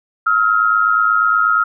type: tone pair together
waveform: sine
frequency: 1287 / 1395.3 Hz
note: E6 / F6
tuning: -42 / -2 cents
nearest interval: minor second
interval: 140 cents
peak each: -14 dBFS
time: 0.26-1.64 s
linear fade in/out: 10 ms
effects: none